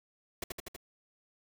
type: noise with echo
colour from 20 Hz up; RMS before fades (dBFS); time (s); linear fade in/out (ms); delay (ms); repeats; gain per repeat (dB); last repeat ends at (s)
pink; -36; 0.42-0.44; 5; 81; 4; -2; 0.764
effects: none